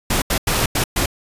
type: noise bursts at uneven times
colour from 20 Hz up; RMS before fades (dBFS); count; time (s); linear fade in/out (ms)
pink; -18; 5; 0.1-0.22 / 0.3-0.38 / 0.47-0.66 / 0.75-0.84 / 0.96-1.06; 5
effects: resampled to 32000 Hz